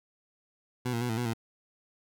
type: tone with pitch steps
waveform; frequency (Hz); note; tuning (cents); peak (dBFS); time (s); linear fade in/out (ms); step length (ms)
20% pulse; 124.5 / 116.9 / 123 / 111.8 / 122.1 / 113.9; B2 / A#2 / B2 / A2 / B2 / A#2; +14 / +5 / -7 / +28 / -19 / -40; -24; 0.85-1.336; 10; 81
effects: none